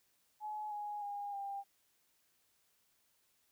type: tone with pitch steps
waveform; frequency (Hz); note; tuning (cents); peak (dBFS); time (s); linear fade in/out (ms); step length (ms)
sine; 849 / 831 / 813.5 / 796.3; G#5 / G#5 / G#5 / G5; +38 / +1 / -36 / +27; -39; 0.4-1.64; 50; 310
effects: white hiss -75 dBFS RMS until 3.51 s